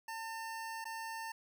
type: tone with dropouts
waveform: 25% pulse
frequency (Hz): 900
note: A5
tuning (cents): +39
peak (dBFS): -37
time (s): 0.08-1.32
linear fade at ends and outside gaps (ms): 5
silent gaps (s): 0.843-0.853
effects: none